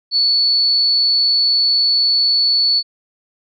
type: tone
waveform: sine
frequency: 4438 Hz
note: C#8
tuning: 1 cent sharp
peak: -11 dBFS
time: 0.11-2.83 s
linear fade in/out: 50 ms
effects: MP3 64 kbps